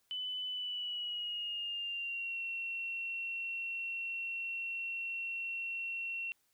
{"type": "tone with pitch glide", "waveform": "sine", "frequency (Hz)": [3004, 2723], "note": ["F#7", "F7"], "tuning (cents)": [26, -44], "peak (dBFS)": -36, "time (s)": [0.11, 6.32], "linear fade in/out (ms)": 0, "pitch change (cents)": -170, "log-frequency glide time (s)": [0.48, 2.41], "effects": ["white hiss -75 dBFS RMS until 6.53 s"]}